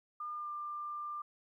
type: tone with pitch glide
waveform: sine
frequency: 1207 to 1191.8 Hz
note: D6 to D6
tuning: +47 to +25 cents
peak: -38 dBFS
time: 0.2-1.22 s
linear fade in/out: 5 ms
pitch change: -22 cents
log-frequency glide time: 0.35-0.51 s
effects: 13-bit